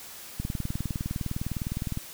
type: click train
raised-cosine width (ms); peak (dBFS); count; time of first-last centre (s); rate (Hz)
5; -18; 32; 0.4-1.974; 19.7
effects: white hiss -44 dBFS RMS until 2.13 s